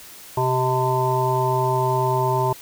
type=harmonic tone with a mistuned harmonic; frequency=127.9 Hz; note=C3; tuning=39 cents flat; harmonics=1 / 3 / 5 / 7 / 8; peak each=-23 / -24 / -27 / -22 / -27 dBFS; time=0.37-2.53 s; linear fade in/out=5 ms; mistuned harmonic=3; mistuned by=+18 cents; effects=white hiss -42 dBFS RMS until 2.61 s